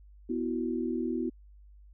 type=chord; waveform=sine; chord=B suspended fourth; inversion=none; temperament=equal with one note detuned; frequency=248.7 / 329.6 / 370 Hz; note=B3 / E4 / F#4; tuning=+12 / 0 / 0 cents; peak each=-32 / -33 / -35 dBFS; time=0.29-1.3 s; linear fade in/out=10 ms; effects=added 50 Hz sine -51 dBFS peak until 1.93 s